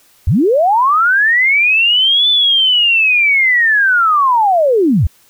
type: linear two-way sweep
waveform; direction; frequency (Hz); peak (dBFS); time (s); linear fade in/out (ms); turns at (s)
sine; up then down; 58.27 to 3527 to 58.27; -8; 0.27-5.07; 5; 2.29
effects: white hiss -50 dBFS RMS until 5.29 s